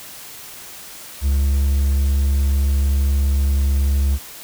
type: tone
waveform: triangle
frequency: 69.3 Hz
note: C#2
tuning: in tune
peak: -12 dBFS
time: 1.21-4.19 s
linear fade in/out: 50 ms
effects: white hiss -37 dBFS RMS until 4.43 s